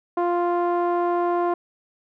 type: tone with low-pass filter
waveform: sawtooth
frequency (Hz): 349.2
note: F4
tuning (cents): 0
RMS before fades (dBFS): -22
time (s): 0.17-1.54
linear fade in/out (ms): 5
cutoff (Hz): 950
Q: 2.2
effects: none